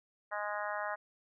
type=harmonic tone; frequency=207.7 Hz; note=G#3; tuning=in tune; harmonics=3 / 4 / 5 / 6 / 7 / 8 / 9; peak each=-40 / -41 / -42 / -43 / -43 / -44 / -45 dBFS; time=0.31-0.96 s; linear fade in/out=20 ms; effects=none